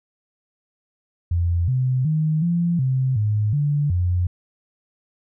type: tone with pitch steps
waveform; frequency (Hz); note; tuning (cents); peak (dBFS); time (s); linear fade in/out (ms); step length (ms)
sine; 86 / 128.7 / 155.8 / 171.7 / 130.8 / 105.8 / 145.7 / 89.2; F2 / C3 / D#3 / F3 / C3 / G#2 / D3 / F2; -26 / -28 / +3 / -29 / 0 / +33 / -13 / +37; -17; 1.31-4.27; 5; 370
effects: none